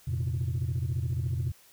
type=chord; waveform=sine; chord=F suspended fourth; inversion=none; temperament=equal; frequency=87.31 / 116.54 / 130.81 Hz; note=F2 / Bb2 / C3; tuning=0 / 0 / 0 cents; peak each=-30 dBFS; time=0.07-1.52 s; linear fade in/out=10 ms; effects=tanh soft clip ceiling -23 dBFS + white hiss -58 dBFS RMS until 1.72 s